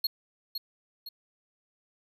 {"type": "tone with echo", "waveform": "square", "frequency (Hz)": 4277, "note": "C8", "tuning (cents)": 37, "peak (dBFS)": -25, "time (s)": [0.04, 0.07], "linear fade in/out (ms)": 5, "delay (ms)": 510, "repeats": 2, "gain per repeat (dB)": -7, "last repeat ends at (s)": 1.09, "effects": []}